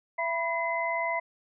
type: tone cluster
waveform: sine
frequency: 671 / 984 / 2045 Hz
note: E5 / B5 / C7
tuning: +31 / -7 / -40 cents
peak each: -31 / -31 / -31 dBFS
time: 0.18-1.2 s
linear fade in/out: 10 ms
effects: none